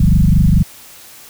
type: tone with frequency modulation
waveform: sine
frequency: 103.83 Hz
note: G#2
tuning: in tune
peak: -7 dBFS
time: 0-0.63 s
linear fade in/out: 5 ms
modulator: 24.5 Hz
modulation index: 3.6
effects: white hiss -39 dBFS RMS until 1.29 s